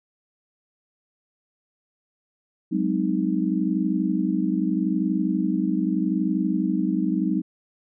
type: chord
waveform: sine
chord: Ab dominant seventh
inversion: third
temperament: just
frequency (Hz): 186.89 / 207.7 / 259.6 / 311.5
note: Gb3 / Ab3 / C4 / Eb4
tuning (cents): +18 / 0 / -13 / +2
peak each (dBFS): -25 / -27 / -27 / -25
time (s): 2.71-7.42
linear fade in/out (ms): 20
effects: none